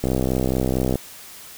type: click train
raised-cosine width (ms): 2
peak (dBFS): -8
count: 60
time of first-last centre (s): 0.04-0.956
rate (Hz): 64.4
effects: white hiss -41 dBFS RMS until 1.57 s